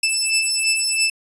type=beating tone pair; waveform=15% pulse; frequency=2637 / 2640 Hz; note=E7 / E7; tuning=0 / +2 cents; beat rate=3 Hz; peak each=-13 dBFS; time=0.03-1.1 s; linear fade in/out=5 ms; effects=resampled to 24000 Hz